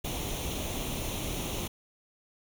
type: noise with comb filter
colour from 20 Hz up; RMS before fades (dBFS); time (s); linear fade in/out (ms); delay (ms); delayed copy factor
pink; -34; 0.04-1.68; 10; 0.31; +0.65
effects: none